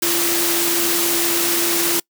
sine tone in noise, 341.5 Hz, F4, 39 cents flat, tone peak -23 dBFS, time 0.02-2 s, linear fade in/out 5 ms, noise white, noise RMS -19 dBFS, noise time 0.02-2 s, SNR -7 dB, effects noise-tail reverb RT60 0.1 s tail -25 dB re dry + high-pass 150 Hz 12 dB/octave

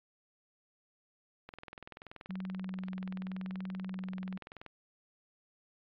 click train, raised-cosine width 0.3 ms, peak -29 dBFS, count 67, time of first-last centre 1.49-4.663 s, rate 20.8 Hz
sine tone, 187.5 Hz, F#3, 23 cents sharp, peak -37 dBFS, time 2.29-4.38 s, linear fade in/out 10 ms
effects low-pass 3000 Hz 12 dB/octave + AAC 64 kbps

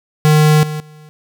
square tone with level steps, 152.8 Hz, D#3, 31 cents flat, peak -8 / -21 / -38 dBFS, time 0.25-1.09 s, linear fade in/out 0 ms, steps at 0.63 / 0.8 s, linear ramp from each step 2 ms, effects none

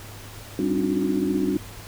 sine tone cluster, 195.1 / 268.7 / 292.2 / 307.7 / 362.2 Hz, G3 / C4 / D4 / D#4 / F#4, -8 / +46 / -9 / -19 / -37 cents, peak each -27 dBFS, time 0.59-1.57 s, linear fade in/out 2 ms, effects added 103 Hz sine -42 dBFS peak until 1.87 s + pink hiss -42 dBFS RMS until 1.87 s

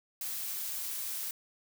blue noise, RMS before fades -37 dBFS, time 0.21-1.31 s, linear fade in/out 2 ms, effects none

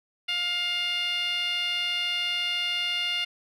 10% pulse tone with band-pass filter, 706 Hz, F5, 19 cents sharp, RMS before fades -28 dBFS, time 0.28-3.25 s, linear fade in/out 10 ms, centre 2800 Hz, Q 2.8, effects none

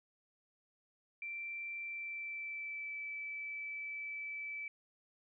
sine tone with pitch glide, 2349 to 2311 Hz, D7 to D7, 0 to -28 cents, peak -40 dBFS, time 1.22-4.68 s, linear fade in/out 2 ms, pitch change -28 cents, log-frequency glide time 1.82-2.96 s, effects none

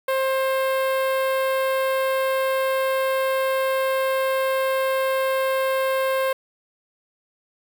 sawtooth tone with notch filter, 530 Hz, C5, 22 cents sharp, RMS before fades -22 dBFS, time 0.08-6.33 s, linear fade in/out 5 ms, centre 6200 Hz, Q 0.56, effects 8-bit

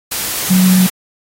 sine tone in noise, 185 Hz, F#3, in tune, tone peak -7 dBFS, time 0.5-0.87 s, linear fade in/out 10 ms, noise white, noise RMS -19 dBFS, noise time 0.11-0.9 s, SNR +9 dB, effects AAC 48 kbps

